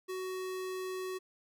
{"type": "tone", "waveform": "square", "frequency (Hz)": 372.8, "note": "F#4", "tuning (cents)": 13, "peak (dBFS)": -37, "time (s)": [0.08, 1.19], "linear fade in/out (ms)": 20, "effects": []}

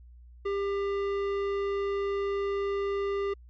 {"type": "tone with tanh clipping", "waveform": "triangle", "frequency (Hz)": 398.7, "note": "G4", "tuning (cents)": 29, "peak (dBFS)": -29, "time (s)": [0.45, 3.34], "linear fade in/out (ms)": 10, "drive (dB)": 18, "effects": ["added 60 Hz sine -48 dBFS peak until 3.49 s", "MP3 64 kbps"]}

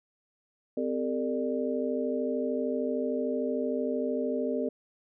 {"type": "tone cluster", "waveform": "sine", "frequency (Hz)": [256.4, 400.1, 453.3, 596], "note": ["C4", "G4", "A#4", "D5"], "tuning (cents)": [-35, 35, -48, 25], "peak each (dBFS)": [-31, -35, -32, -34], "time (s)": [0.77, 4.69], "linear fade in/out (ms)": 5, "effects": []}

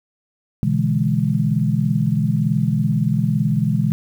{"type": "chord", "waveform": "sine", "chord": "E dominant seventh", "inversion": "second", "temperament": "equal", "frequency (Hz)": [123.47, 146.83, 164.81, 207.7], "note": ["B2", "D3", "E3", "G#3"], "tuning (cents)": [0, 0, 0, 0], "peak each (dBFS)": -21, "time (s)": [0.63, 3.92], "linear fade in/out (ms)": 0, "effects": ["8-bit"]}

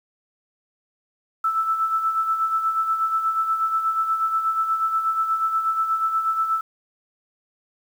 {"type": "tone with tremolo", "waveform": "sine", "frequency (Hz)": 1318.5, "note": "E6", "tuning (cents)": 0, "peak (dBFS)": -17, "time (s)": [1.44, 6.61], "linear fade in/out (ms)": 5, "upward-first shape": "sine", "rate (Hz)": 8.3, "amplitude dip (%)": 55, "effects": ["8-bit"]}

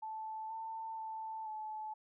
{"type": "tone with pitch steps", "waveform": "sine", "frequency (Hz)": [876, 893, 883, 864], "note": ["A5", "A5", "A5", "A5"], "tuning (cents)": [-8, 25, 6, -32], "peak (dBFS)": -40, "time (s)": [0.02, 1.94], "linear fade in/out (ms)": 10, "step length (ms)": 480, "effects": []}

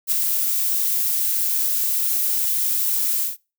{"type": "noise with ADSR envelope", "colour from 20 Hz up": "violet", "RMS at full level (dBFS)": -17, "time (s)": [0.07, 3.37], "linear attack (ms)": 49, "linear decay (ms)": 3, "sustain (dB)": -4, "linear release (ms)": 150, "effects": ["noise-tail reverb RT60 0.3 s tail -24 dB re dry"]}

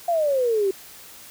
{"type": "exponential sweep", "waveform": "sine", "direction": "down", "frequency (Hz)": [707, 375.8], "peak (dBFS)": -18, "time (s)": [0.08, 0.71], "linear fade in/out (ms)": 5, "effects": ["white hiss -44 dBFS RMS until 1.3 s"]}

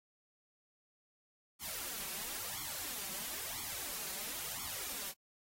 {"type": "noise with flanger", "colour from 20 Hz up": "white", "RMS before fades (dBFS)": -42, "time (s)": [1.59, 5.14], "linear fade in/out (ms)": 50, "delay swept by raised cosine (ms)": [0.9, 5.3], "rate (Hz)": 0.99, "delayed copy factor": 0.95, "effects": ["AAC 48 kbps"]}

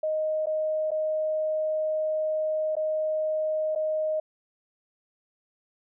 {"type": "tone with dropouts", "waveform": "sine", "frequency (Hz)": 622.3, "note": "D#5", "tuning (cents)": 0, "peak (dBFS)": -24, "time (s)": [0.03, 4.2], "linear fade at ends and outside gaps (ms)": 5, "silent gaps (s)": [[0.459, 0.468], [0.907, 0.915], [2.754, 2.766], [3.751, 3.758]], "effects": []}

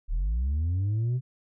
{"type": "linear sweep", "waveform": "sine", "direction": "up", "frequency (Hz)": [34.65, 129.8], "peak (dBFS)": -21, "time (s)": [0.08, 1.21], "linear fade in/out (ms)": 50, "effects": ["tanh soft clip ceiling -23 dBFS"]}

